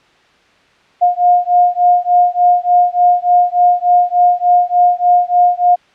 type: beating tone pair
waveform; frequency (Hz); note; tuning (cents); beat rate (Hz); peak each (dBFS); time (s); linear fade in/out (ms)
sine; 710 / 713.4; F5 / F5; +28 / +37; 3.4; -11; 1.01-5.76; 20
effects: white hiss -50 dBFS RMS until 5.94 s + low-pass 3000 Hz 12 dB/octave